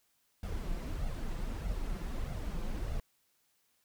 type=noise with flanger; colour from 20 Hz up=brown; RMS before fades=-36 dBFS; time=0.43-3 s; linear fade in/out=2 ms; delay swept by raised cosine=1.4 to 5.9 ms; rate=1.6 Hz; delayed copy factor=+0.55; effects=white hiss -74 dBFS RMS until 3.84 s